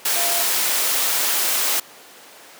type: tone in noise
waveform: sine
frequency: 690 Hz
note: F5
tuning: 21 cents flat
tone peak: -27 dBFS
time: 0.16-0.43 s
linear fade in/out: 5 ms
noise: white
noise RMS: -20 dBFS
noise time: 0.05-1.8 s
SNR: -10 dB
effects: pink hiss -43 dBFS RMS until 2.59 s + high-pass 400 Hz 12 dB/octave